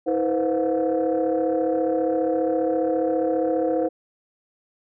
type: tone cluster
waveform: sine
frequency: 321.2 / 480.2 / 515 / 717 Hz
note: E4 / B4 / C5 / F5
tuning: -45 / -49 / -28 / +45 cents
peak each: -23 / -26 / -22 / -28 dBFS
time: 0.06-3.89 s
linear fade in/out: 20 ms
effects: tanh soft clip ceiling -13 dBFS